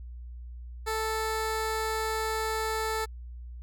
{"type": "tone", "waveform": "15% pulse", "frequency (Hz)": 440, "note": "A4", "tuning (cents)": 0, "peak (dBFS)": -22, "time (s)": [0.86, 3.06], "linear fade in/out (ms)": 20, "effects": ["added 60 Hz sine -39 dBFS peak until 3.62 s"]}